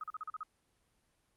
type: tone bursts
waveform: sine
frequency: 1264 Hz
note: D#6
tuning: 27 cents sharp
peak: -38 dBFS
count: 7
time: 0.01-0.432 s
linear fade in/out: 2 ms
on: 26 ms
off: 40 ms
effects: pink hiss -75 dBFS RMS until 1.36 s + Opus 32 kbps